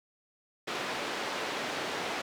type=band-pass noise; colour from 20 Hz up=pink; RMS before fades=-35 dBFS; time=0.67-2.22 s; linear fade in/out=10 ms; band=350 to 4000 Hz; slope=12 dB/octave; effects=none